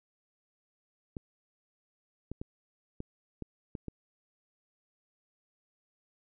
clicks, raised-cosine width 3 ms, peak -25 dBFS, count 7, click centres 1.168 / 2.316 / 2.415 / 3.004 / 3.423 / 3.752 / 3.883 s, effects none

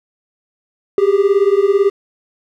triangle beating tone pair, 389.3 / 407.3 Hz, G4 / G#4, -12 / -34 cents, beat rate 18 Hz, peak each -11 / -11 dBFS, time 0.98-1.9 s, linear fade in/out 2 ms, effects none

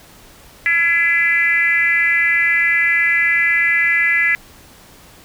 sine tone with frequency modulation, 2018 Hz, B6, 37 cents sharp, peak -12 dBFS, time 0.66-4.35 s, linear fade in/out 0 ms, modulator 333 Hz, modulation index 0.97, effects pink hiss -44 dBFS RMS until 5.24 s

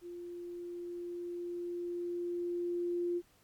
sine tone with level ramp, 349.2 Hz, F4, in tune, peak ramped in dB -42 to -30 dBFS, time 0.01-3.22 s, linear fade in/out 50 ms, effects pink hiss -67 dBFS RMS until 3.43 s + MP3 96 kbps

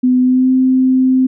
sine tone with pitch glide, 252.5 to 259 Hz, B3 to C4, +39 to -17 cents, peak -8 dBFS, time 0.03-1.27 s, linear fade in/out 10 ms, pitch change +44 cents, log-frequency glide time 0.2-0.51 s, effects none

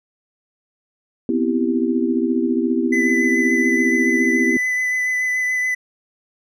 sine chord, C major seventh, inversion third, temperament equal, 246.9 / 261.6 / 329.6 / 392 Hz, B3 / C4 / E4 / G4, 0 / 0 / 0 / 0 cents, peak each -20 / -23 / -21 / -24 dBFS, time 1.29-4.57 s, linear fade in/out 2 ms
triangle tone with vibrato, 2006 Hz, B6, 26 cents sharp, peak -16 dBFS, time 2.92-5.75 s, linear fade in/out 10 ms, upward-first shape sine, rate 7 Hz, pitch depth 13 cents each way
effects none

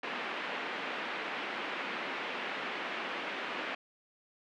white band-pass noise, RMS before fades -38 dBFS, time 0.03-3.75 s, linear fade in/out 5 ms, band 220 to 2700 Hz, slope 24 dB/octave, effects none

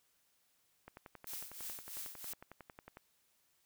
click train, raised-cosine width 0.5 ms, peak -35 dBFS, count 24, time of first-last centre 0.88-2.971 s, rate 11 Hz
blue noise with tremolo, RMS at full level -43 dBFS, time 1.27-2.33 s, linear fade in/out 0 ms, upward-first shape triangle, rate 3.1 Hz, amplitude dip 80%
effects white hiss -75 dBFS RMS until 3.65 s

